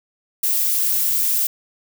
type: noise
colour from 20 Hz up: violet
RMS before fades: -19 dBFS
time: 0.43-1.47 s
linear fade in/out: 5 ms
effects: none